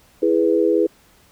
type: chord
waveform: sine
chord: E major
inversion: none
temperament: equal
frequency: 329.6 / 415.3 / 493.9 Hz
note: E4 / G#4 / B4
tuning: 0 / 0 / 0 cents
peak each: -18 / -18 / -19 dBFS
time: 0.22-0.87 s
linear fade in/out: 10 ms
effects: pink hiss -54 dBFS RMS until 1.31 s